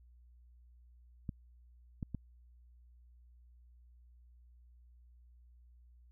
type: clicks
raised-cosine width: 5 ms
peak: -26 dBFS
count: 3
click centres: 1.292 / 2.028 / 2.147 s
effects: added 60 Hz sine -58 dBFS peak until 6.11 s